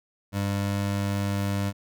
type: tone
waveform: 25% pulse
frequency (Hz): 99.9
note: G2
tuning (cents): +33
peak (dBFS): -21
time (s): 0.32-1.73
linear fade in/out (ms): 50
effects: none